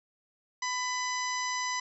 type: harmonic tone with a mistuned harmonic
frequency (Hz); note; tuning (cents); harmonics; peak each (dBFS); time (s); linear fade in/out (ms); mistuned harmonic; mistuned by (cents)
999; B5; +20; 1 / 2 / 3 / 4 / 5 / 6 / 7; -33 / -35 / -45 / -43 / -40 / -38 / -47; 0.62-1.8; 5; 7; +82
effects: none